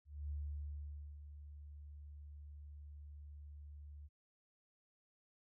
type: tone with ADSR envelope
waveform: sine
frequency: 73.2 Hz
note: D2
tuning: 5 cents flat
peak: -39 dBFS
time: 0.05-4.09 s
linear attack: 250 ms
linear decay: 880 ms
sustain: -11 dB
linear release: 34 ms
effects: none